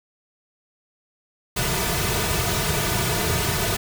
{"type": "noise with comb filter", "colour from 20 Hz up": "pink", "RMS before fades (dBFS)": -23, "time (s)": [1.56, 3.77], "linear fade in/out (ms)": 10, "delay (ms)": 3.7, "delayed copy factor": -0.95, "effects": []}